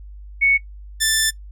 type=tone pair in turn; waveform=sine / 10% pulse; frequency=2217 / 1765.2 Hz; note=C#7 / A6; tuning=0 / +5 cents; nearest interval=major third; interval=395 cents; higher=first; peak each=-12 / -7 dBFS; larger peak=second; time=0.41-0.58 / 1-1.31 s; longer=second; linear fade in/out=20 ms; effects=noise-tail reverb RT60 0.1 s tail -20 dB re dry + added 50 Hz sine -35 dBFS peak until 1.51 s